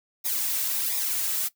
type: noise with flanger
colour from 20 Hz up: blue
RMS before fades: -27 dBFS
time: 0.24-1.49 s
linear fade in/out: 20 ms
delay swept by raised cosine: 0.66 to 2.86 ms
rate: 1.4 Hz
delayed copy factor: -0.65
effects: noise-tail reverb RT60 0.1 s tail -18 dB re dry